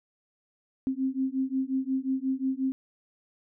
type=beating tone pair; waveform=sine; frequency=261.6 / 267.2 Hz; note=C4 / C4; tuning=0 / +36 cents; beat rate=5.6 Hz; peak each=-29 dBFS; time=0.87-2.72 s; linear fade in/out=0 ms; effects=none